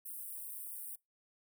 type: high-pass noise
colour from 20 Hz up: white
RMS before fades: -45 dBFS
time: 0.05-0.96 s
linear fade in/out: 10 ms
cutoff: 8500 Hz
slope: 96 dB/octave
effects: noise-tail reverb RT60 0.2 s tail -24 dB re dry